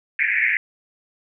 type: band-pass noise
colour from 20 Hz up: pink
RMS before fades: -20 dBFS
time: 0.19-0.57 s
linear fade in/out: 2 ms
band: 1700 to 2400 Hz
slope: 96 dB/octave
effects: none